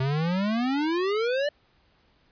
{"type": "exponential sweep", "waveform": "square", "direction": "up", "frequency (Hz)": [128.7, 599], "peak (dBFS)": -24, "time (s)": [0, 1.49], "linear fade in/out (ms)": 5, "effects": ["pink hiss -64 dBFS RMS until 2.31 s", "resampled to 11025 Hz"]}